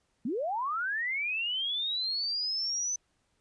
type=linear sweep; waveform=sine; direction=up; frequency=201.8 to 6100 Hz; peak=-29 dBFS; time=0.25-2.96 s; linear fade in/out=5 ms; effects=pink hiss -74 dBFS RMS until 3.4 s + resampled to 22050 Hz